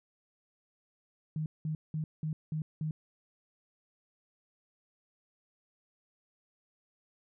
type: tone bursts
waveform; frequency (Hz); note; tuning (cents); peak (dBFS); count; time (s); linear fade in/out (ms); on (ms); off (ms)
sine; 155.56; D#3; 0; -31; 6; 1.36-2.91; 2; 100; 190
effects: none